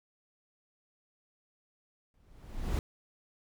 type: noise with exponential growth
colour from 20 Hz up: brown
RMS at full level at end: -27 dBFS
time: 2.14-2.79 s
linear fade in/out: 1 ms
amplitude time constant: 140 ms
effects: none